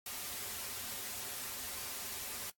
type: noise with comb filter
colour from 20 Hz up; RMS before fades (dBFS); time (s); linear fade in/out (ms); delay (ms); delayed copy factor
white; -42; 0.06-2.5; 2; 6.2; -0.6
effects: noise-tail reverb RT60 0.1 s tail -18 dB re dry + AAC 64 kbps